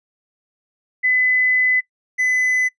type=tone pair in turn; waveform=sine / triangle; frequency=2011 / 2011 Hz; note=B6 / B6; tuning=+31 / +31 cents; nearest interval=unison; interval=0 cents; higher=neither; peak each=-14 dBFS; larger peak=neither; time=1.03-1.81 / 2.18-2.69 s; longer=first; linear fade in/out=20 ms; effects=noise-tail reverb RT60 0.1 s tail -19 dB re dry + resampled to 22050 Hz